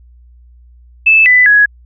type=tone with pitch steps; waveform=sine; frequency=2626 / 1995 / 1672 Hz; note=E7 / B6 / G#6; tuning=-7 / +17 / +11 cents; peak=-4 dBFS; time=1.06-1.66 s; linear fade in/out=10 ms; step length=200 ms; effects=added 60 Hz sine -39 dBFS peak until 1.85 s